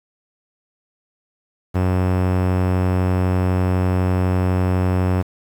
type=tone with low-pass filter; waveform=sawtooth; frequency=92 Hz; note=F#2; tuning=9 cents flat; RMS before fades=-18 dBFS; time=1.74-5.23 s; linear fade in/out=20 ms; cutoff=1600 Hz; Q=0.6; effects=7-bit